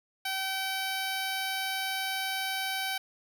10% pulse tone, 768 Hz, G5, 36 cents flat, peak -22 dBFS, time 0.25-2.98 s, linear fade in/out 5 ms, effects none

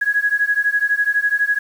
sine beating tone pair, 1661.2 / 1673.2 Hz, G#6 / G#6, 0 / +12 cents, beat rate 12 Hz, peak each -18 dBFS, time 0.01-1.59 s, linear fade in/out 10 ms, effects 7-bit

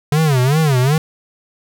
square tone with vibrato, 141.5 Hz, C#3, 36 cents sharp, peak -12 dBFS, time 0.12-0.98 s, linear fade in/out 2 ms, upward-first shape sine, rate 2.6 Hz, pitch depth 220 cents each way, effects none

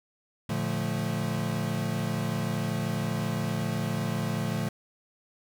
square chord, Bb major seventh, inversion none, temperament equal with one note detuned, 114.08 / 146.83 / 174.61 / 220 Hz, Bb2 / D3 / F3 / A3, -37 / 0 / 0 / 0 cents, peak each -34 dBFS, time 0.49-4.69 s, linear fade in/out 5 ms, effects none

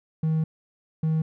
triangle tone bursts at uneven times, 158.5 Hz, D#3, 32 cents sharp, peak -18 dBFS, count 2, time 0.23-0.44 / 1.03-1.22 s, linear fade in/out 5 ms, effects tanh soft clip ceiling -14 dBFS

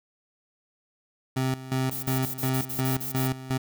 25% pulse tone with tremolo, 130.81 Hz, C3, in tune, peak -20 dBFS, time 1.36-3.58 s, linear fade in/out 10 ms, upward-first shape square, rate 2.8 Hz, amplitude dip 80%
violet noise bursts, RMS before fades -33 dBFS, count 9, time 1.91-3.278 s, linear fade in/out 10 ms, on 120 ms, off 36 ms
effects none

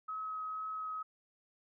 sine tone with vibrato, 1276 Hz, D#6, 43 cents sharp, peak -37 dBFS, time 0.08-1.03 s, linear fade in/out 10 ms, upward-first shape triangle, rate 2.1 Hz, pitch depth 10 cents each way, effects none

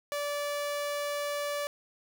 sawtooth tone, 580 Hz, D5, 22 cents flat, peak -27 dBFS, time 0.12-1.67 s, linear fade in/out 0 ms, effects none

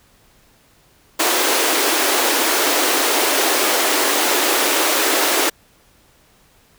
pink high-pass noise, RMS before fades -17 dBFS, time 1.19-5.5 s, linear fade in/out 10 ms, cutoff 290 Hz, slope 48 dB/octave, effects pink hiss -54 dBFS RMS until 6.78 s

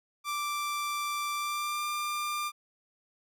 sawtooth tone with pitch glide, 1174.7 to 1193.9 Hz, D6 to D6, 0 to +28 cents, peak -27 dBFS, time 0.24-2.52 s, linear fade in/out 50 ms, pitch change +28 cents, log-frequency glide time 1.35-1.85 s, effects none

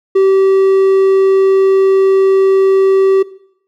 triangle tone, 385.7 Hz, G4, 28 cents flat, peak -4 dBFS, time 0.15-3.23 s, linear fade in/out 10 ms, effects noise-tail reverb RT60 0.7 s tail -19 dB re dry

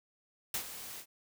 white noise with ADSR envelope, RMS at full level -33 dBFS, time 0.54-1.06 s, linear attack 3 ms, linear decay 84 ms, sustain -12 dB, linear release 74 ms, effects none

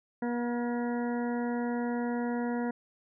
harmonic tone with a mistuned harmonic, 240 Hz, B3, 49 cents flat, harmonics 1 / 2 / 3 / 4 / 6 / 7 / 8, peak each -30 / -36 / -40 / -42 / -46 / -47 / -48 dBFS, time 0.22-2.71 s, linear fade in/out 5 ms, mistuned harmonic 6, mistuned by -18 cents, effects none

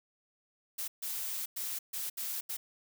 blue noise bursts at uneven times, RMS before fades -37 dBFS, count 6, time 0.78-0.88 / 1.02-1.46 / 1.56-1.79 / 1.93-2.1 / 2.17-2.41 / 2.49-2.57 s, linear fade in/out 10 ms, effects none

